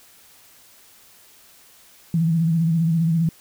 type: tone with vibrato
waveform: sine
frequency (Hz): 164.5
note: E3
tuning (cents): -3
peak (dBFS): -16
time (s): 2.14-3.29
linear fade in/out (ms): 2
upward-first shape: sine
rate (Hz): 15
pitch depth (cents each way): 61
effects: white hiss -51 dBFS RMS until 3.4 s